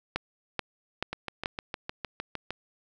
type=two click trains; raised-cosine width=0.3 ms; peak=-17 / -12 dBFS; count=10 / 4; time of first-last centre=1.13-2.506 / 0.16-1.459 s; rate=6.54 / 2.31 Hz; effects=none